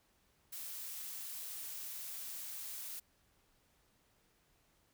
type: noise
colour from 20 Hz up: blue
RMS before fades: -45 dBFS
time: 0.52-3 s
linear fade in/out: 10 ms
effects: pink hiss -73 dBFS RMS until 4.93 s